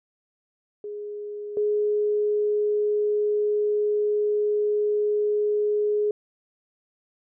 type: tone pair in turn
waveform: sine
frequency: 415.3 / 418.4 Hz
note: G#4 / G#4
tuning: 0 / +13 cents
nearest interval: unison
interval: 13 cents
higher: second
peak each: -31 / -20 dBFS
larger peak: second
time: 0.84-1.57 / 1.57-6.11 s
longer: second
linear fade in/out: 2 ms
effects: none